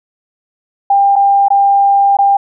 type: tone with dropouts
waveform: sine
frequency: 797 Hz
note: G5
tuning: 28 cents sharp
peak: -6 dBFS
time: 0.9-2.37 s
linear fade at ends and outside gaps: 5 ms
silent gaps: 1.157-1.162 / 1.484-1.503 / 2.17-2.187 s
effects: none